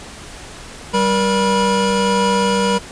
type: tone cluster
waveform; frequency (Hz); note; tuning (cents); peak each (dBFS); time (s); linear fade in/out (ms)
square; 194.5 / 475.5 / 974; G3 / A#4 / B5; -13 / +34 / -24; -19; 0.93-2.79; 20
effects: pink hiss -35 dBFS RMS until 2.91 s + resampled to 22050 Hz